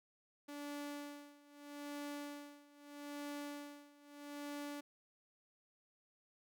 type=tone with tremolo; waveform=sawtooth; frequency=289.5 Hz; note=D4; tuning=25 cents flat; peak=-39 dBFS; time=0.48-4.81 s; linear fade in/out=10 ms; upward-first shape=sine; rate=0.79 Hz; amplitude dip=90%; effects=none